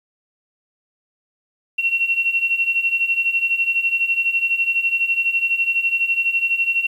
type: beating tone pair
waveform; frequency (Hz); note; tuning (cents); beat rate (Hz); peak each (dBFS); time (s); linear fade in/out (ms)
sine; 2720 / 2732; F7 / F7; -46 / -39; 12; -22 / -18; 1.78-6.87; 10
effects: 8-bit